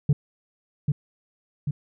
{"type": "tone with echo", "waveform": "sine", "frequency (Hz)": 144.7, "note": "D3", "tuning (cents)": -25, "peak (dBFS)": -12, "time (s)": [0.09, 0.13], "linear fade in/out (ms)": 5, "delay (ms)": 790, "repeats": 2, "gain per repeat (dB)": -5, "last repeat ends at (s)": 1.71, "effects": ["tanh soft clip ceiling -14 dBFS"]}